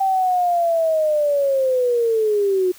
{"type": "linear sweep", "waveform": "sine", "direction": "down", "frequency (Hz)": [780, 359.5], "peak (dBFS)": -15, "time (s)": [0, 2.72], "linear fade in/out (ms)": 10, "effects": ["white hiss -45 dBFS RMS until 2.78 s"]}